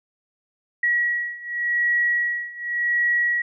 sine beating tone pair, 1917 / 1917.88 Hz, A#6 / A#6, +48 / +49 cents, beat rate 0.88 Hz, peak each -24 / -22 dBFS, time 0.83-3.42 s, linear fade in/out 5 ms, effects none

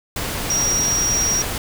sine tone in noise, 5690 Hz, F8, 31 cents sharp, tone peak -17 dBFS, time 0.5-1.42 s, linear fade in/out 2 ms, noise pink, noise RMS -25 dBFS, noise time 0.16-1.58 s, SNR +5 dB, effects none

